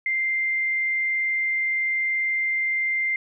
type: tone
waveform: sine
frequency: 2093 Hz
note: C7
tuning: in tune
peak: -21 dBFS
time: 0.06-3.16 s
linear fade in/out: 2 ms
effects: none